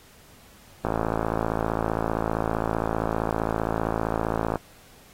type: click train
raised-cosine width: 1 ms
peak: -10 dBFS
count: 206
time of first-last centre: 0.85-4.557 s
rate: 55.3 Hz
effects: pink hiss -53 dBFS RMS until 5.13 s + AAC 48 kbps